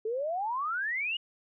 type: exponential sweep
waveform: sine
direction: up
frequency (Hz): 424 to 2948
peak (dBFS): -29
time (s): 0.05-1.17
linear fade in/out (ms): 5
effects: none